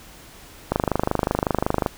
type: click train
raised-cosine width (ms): 1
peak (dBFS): -5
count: 30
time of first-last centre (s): 0.72-1.862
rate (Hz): 25.4
effects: pink hiss -45 dBFS RMS until 1.97 s